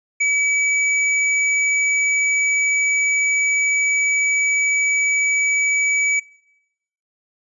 square tone, 2287 Hz, D7, 47 cents flat, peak -16 dBFS, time 0.2-6.2 s, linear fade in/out 10 ms, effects noise-tail reverb RT60 0.9 s tail -24 dB re dry + resampled to 22050 Hz

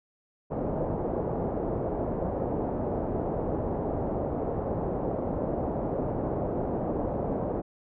white low-pass noise, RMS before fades -30 dBFS, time 0.5-7.62 s, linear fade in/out 20 ms, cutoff 670 Hz, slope 24 dB/octave, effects none

